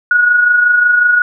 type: tone with amplitude modulation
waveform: sine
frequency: 1455 Hz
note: F#6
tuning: 29 cents flat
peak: -5 dBFS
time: 0.11-1.22 s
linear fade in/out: 2 ms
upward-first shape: sine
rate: 25.5 Hz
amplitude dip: 45%
effects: none